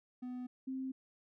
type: tone pair in turn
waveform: triangle / sine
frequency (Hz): 249.9 / 262.9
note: B3 / C4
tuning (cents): +21 / +8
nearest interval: minor second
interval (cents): 87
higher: second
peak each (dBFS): -38 / -37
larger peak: second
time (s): 0.22-0.47 / 0.67-0.92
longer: neither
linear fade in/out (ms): 10
effects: none